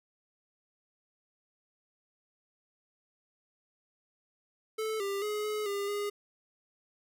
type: tone with pitch steps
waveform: square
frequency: 437.2 / 397.1 / 420.8 / 424.6 / 402.1 / 410.2 Hz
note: A4 / G4 / G#4 / G#4 / G4 / G#4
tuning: -11 / +22 / +23 / +38 / +44 / -21 cents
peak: -32 dBFS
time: 4.78-6.1 s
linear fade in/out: 10 ms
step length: 220 ms
effects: none